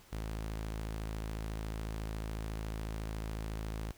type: tone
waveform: sawtooth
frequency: 54 Hz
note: A1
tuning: 32 cents flat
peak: -33 dBFS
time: 0.12-3.92 s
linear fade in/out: 10 ms
effects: pink hiss -60 dBFS RMS until 3.97 s